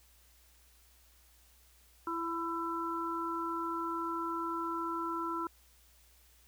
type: harmonic tone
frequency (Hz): 333.9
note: E4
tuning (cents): +22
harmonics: 1 / 3 / 4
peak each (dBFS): -38 / -38 / -37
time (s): 2.07-5.47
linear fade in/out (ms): 2
effects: added 60 Hz sine -64 dBFS peak until 6.47 s + white hiss -65 dBFS RMS until 6.47 s